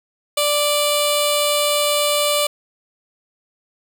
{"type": "tone with notch filter", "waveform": "10% pulse", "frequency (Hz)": 587.3, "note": "D5", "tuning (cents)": 0, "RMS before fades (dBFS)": -18, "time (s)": [0.37, 2.47], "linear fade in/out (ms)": 5, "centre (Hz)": 1700, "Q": 0.79, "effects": []}